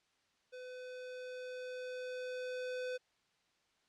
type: tone with level ramp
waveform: square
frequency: 504 Hz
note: B4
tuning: 35 cents sharp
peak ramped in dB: -47 to -38 dBFS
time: 0.52-2.98 s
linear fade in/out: 20 ms
effects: white hiss -75 dBFS RMS until 3.88 s + low-pass 5000 Hz 12 dB/octave